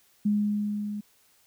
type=tone with level ramp; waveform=sine; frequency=207.7 Hz; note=G#3; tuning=in tune; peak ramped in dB=-20 to -31 dBFS; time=0.25-1.01 s; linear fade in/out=10 ms; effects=white hiss -63 dBFS RMS until 1.46 s